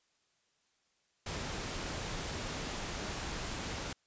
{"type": "noise", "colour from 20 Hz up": "pink", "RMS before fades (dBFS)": -39, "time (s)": [1.26, 3.93], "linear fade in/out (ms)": 5, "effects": ["white hiss -75 dBFS RMS until 4.06 s", "resampled to 16000 Hz"]}